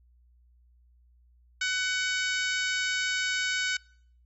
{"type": "harmonic tone", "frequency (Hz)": 749, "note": "F#5", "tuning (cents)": 21, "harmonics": [2, 3, 4, 5, 6, 7, 8, 9, 10], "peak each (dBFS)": [-29, -33, -35, -37, -39, -40, -41, -42, -43], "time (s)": [1.61, 3.77], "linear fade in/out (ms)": 5, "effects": ["noise-tail reverb RT60 0.6 s tail -24 dB re dry", "added 60 Hz sine -58 dBFS peak until 4.25 s"]}